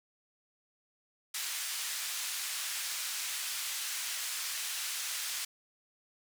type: band-pass noise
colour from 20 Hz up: white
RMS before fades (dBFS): -37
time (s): 1.34-5.45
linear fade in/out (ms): 5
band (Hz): 1500 to 9700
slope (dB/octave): 12
effects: none